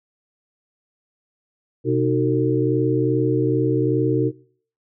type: tone cluster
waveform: sine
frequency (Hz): 126.8 / 308.9 / 371.4 / 452.2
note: B2 / D#4 / F#4 / A4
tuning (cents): +46 / -12 / +7 / +47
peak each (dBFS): -22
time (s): 1.84-4.32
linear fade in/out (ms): 50
effects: noise-tail reverb RT60 0.5 s tail -21 dB re dry